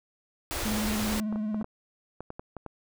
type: band-stop noise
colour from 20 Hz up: pink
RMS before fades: -32 dBFS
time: 0.51-1.2 s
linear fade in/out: 0 ms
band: 120 to 260 Hz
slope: 96 dB/octave
type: tone with vibrato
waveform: triangle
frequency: 213.6 Hz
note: G#3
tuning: 49 cents sharp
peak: -26 dBFS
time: 0.65-1.63 s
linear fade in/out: 5 ms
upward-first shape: sine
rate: 18 Hz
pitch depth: 41 cents each way
type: clicks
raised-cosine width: 1 ms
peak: -24 dBFS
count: 10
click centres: 1.326 / 1.359 / 1.545 / 1.613 / 1.644 / 2.206 / 2.304 / 2.395 / 2.567 / 2.663 s
effects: none